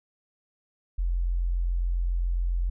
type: tone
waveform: sine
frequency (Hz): 43.65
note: F1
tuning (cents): 0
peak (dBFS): -23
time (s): 0.98-2.7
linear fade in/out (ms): 10
effects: none